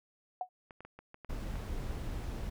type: tone with exponential decay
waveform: sine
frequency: 734 Hz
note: F#5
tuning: 14 cents flat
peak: -29 dBFS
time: 0.41-0.49 s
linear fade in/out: 2 ms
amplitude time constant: 16 ms
type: clicks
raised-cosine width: 0.5 ms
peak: -34 dBFS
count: 9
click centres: 0.708 / 0.806 / 0.85 / 0.99 / 1.144 / 1.247 / 1.306 / 1.556 / 1.91 s
type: noise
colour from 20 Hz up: brown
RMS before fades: -38 dBFS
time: 1.29-2.5 s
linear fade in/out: 10 ms
effects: none